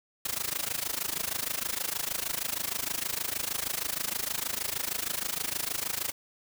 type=noise with amplitude modulation; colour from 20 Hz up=white; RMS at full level=-29 dBFS; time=0.25-6.12 s; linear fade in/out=5 ms; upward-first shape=sine; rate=26.4 Hz; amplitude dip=90%; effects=none